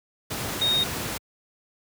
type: tone in noise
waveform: sine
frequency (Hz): 3722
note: A#7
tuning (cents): -3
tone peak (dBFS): -20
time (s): 0.61-0.84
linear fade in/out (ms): 10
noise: pink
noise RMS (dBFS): -30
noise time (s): 0.3-1.18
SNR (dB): +7
effects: high-pass 80 Hz 12 dB/octave